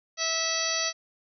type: harmonic tone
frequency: 652 Hz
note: E5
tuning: 19 cents flat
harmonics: 1 / 2 / 3 / 4 / 5 / 6 / 7 / 8 / 9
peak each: -35 / -36 / -34 / -36 / -37 / -35 / -32 / -37 / -31 dBFS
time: 0.17-0.93 s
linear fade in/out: 50 ms
effects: none